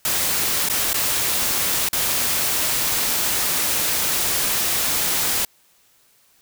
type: noise with dropouts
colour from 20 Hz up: white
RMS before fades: -21 dBFS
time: 0.05-5.45 s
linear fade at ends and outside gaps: 2 ms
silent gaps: 0.688-0.698 / 0.932-0.942 / 1.888-1.93 s
effects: white hiss -58 dBFS RMS until 6.41 s